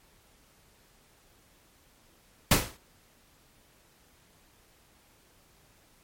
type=noise with exponential decay; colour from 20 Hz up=pink; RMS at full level=-17 dBFS; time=2.51-2.77 s; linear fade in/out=5 ms; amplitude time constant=56 ms; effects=pink hiss -62 dBFS RMS until 6.03 s + MP3 64 kbps